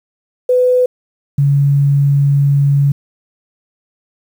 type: tone pair in turn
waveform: sine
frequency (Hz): 501 / 141.16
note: B4 / C#3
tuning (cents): +25 / +32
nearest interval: octave + minor seventh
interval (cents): 2193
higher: first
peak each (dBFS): -8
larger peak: neither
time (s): 0.49-0.86 / 1.38-2.92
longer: second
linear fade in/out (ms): 5
effects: 7-bit